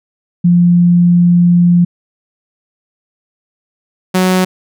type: tone pair in turn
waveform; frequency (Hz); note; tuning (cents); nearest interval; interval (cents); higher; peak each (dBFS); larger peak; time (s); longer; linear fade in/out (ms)
sine / sawtooth; 174.61 / 185; F3 / F#3; 0 / 0; minor second; 100; second; -5; neither; 0.44-1.85 / 4.14-4.45; first; 10
effects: none